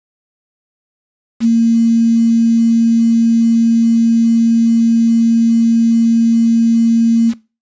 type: tone with quantisation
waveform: sine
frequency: 229.7 Hz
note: A#3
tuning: 25 cents flat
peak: -7 dBFS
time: 1.4-7.34 s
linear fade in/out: 50 ms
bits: 5
effects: noise-tail reverb RT60 0.3 s tail -21 dB re dry + resampled to 16000 Hz